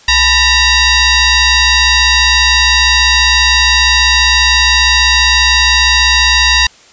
sine tone with frequency modulation, 1000 Hz, B5, 21 cents sharp, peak -6 dBFS, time 0.08-6.67 s, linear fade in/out 5 ms, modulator 937 Hz, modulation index 4.8, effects white hiss -42 dBFS RMS until 6.92 s + resampled to 16000 Hz

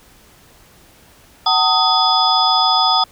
sine tone cluster, 751 / 905 / 1253 / 3437 / 5000 Hz, F#5 / A5 / D#6 / A7 / D#8, +26 / +48 / +12 / -41 / +8 cents, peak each -18 dBFS, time 1.46-3.04 s, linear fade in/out 5 ms, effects pink hiss -48 dBFS RMS until 3.11 s

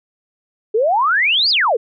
sine exponential two-way sweep, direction up then down, 409.3 to 5070 to 409.3 Hz, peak -12 dBFS, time 0.74-1.77 s, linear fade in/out 10 ms, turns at 1.5 s, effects none

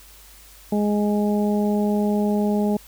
harmonic tone, 207.7 Hz, G#3, in tune, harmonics 1 / 2 / 3 / 4, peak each -19 / -25 / -29 / -31 dBFS, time 0.72-2.77 s, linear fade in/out 5 ms, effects added 50 Hz sine -49 dBFS peak until 2.87 s + white hiss -48 dBFS RMS until 2.87 s

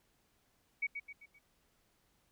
sine tone with echo, 2253 Hz, C#7, 28 cents sharp, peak -31 dBFS, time 0.82-0.87 s, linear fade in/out 10 ms, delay 130 ms, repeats 4, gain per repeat -7 dB, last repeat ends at 1.39 s, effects pink hiss -74 dBFS RMS until 2.31 s

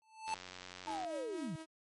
square tone with exponential growth, 880 Hz, A5, in tune, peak -33 dBFS, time 0.02-0.34 s, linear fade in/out 0 ms, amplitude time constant 68 ms
click train, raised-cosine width 0.2 ms, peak -30 dBFS, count 71, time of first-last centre 0.28-1.047 s, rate 91.3 Hz
sawtooth tone with tremolo, 320 Hz, D#4, 49 cents sharp, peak -39 dBFS, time 0.85-1.66 s, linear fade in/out 50 ms, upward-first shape sine, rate 4 Hz, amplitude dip 50%
sine linear sweep, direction down, 903 to 132.3 Hz, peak -38 dBFS, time 0.87-1.56 s, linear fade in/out 5 ms
effects MP3 48 kbps

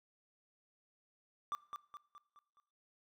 triangle tone with echo, 1174.7 Hz, D6, in tune, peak -33 dBFS, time 1.52-1.55 s, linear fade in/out 0 ms, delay 210 ms, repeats 5, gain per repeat -6 dB, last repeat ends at 2.6 s, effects noise-tail reverb RT60 0.8 s tail -21 dB re dry

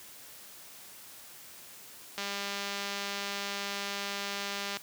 click train, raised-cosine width 0.2 ms, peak -18 dBFS, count 519, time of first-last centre 2.18-4.77 s, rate 200 Hz, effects white hiss -50 dBFS RMS until 4.82 s + high-pass 80 Hz 12 dB/octave

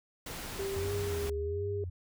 pink noise, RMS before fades -41 dBFS, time 0.26-1.3 s, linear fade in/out 5 ms
sine tone with pitch glide, 392 to 407 Hz, G4 to G#4, 0 to -35 cents, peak -33 dBFS, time 0.59-1.84 s, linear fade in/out 2 ms, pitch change +65 cents, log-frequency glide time 0.77-0.91 s
sine tone with vibrato, 84.8 Hz, E2, 50 cents sharp, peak -35 dBFS, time 0.76-1.9 s, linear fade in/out 10 ms, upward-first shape sine, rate 1.3 Hz, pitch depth 220 cents each way
effects none

